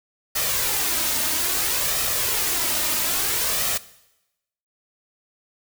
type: noise with flanger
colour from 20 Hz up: white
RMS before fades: -23 dBFS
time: 0.35-3.78 s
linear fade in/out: 10 ms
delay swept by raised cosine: 1.6 to 3.3 ms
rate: 0.6 Hz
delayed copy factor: +0.5
effects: noise-tail reverb RT60 0.9 s tail -18 dB re dry